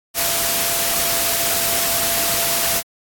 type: tone in noise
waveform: sine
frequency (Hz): 679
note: F5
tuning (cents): -49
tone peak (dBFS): -28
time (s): 0.14-2.83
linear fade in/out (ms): 50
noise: white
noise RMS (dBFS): -19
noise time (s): 0.14-2.83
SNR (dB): -12
effects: AAC 64 kbps